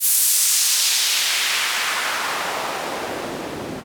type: noise with band-pass filter sweep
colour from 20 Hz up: white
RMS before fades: -21 dBFS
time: 0-3.84 s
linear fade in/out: 50 ms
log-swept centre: 12000 to 210 Hz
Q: 1
effects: none